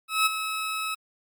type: tone with ADSR envelope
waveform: 20% pulse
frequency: 1292 Hz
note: E6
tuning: 35 cents flat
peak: -13 dBFS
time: 0.08-0.95 s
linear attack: 180 ms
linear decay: 20 ms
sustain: -10 dB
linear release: 11 ms
effects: Opus 48 kbps